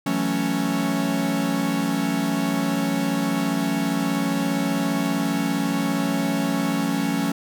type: chord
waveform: 45% pulse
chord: F# minor seventh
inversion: third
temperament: equal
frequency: 164.81 / 185 / 220 / 277.2 Hz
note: E3 / F#3 / A3 / C#4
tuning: 0 / 0 / 0 / 0 cents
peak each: -30 / -27 / -27 / -24 dBFS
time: 0.06-7.32 s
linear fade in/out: 5 ms
effects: none